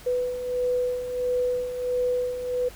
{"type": "beating tone pair", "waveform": "sine", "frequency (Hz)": [495.2, 496.7], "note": ["B4", "B4"], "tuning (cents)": [5, 10], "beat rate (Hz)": 1.5, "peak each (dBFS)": [-31, -24], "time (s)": [0.06, 2.69], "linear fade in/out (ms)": 10, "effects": ["added 50 Hz sine -49 dBFS peak until 2.75 s", "pink hiss -47 dBFS RMS until 2.75 s"]}